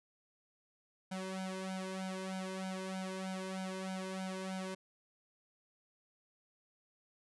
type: tone with flanger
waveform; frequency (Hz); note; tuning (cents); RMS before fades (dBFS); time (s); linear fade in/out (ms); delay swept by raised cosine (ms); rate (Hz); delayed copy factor
sawtooth; 188.6; F#3; +33; -41; 1.11-4.75; 10; 1.3 to 1.98; 3.2; +1
effects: resampled to 24000 Hz